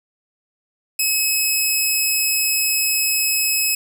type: tone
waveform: 10% pulse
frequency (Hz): 2568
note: E7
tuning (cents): -46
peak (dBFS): -8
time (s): 0.99-3.75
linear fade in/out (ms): 5
effects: none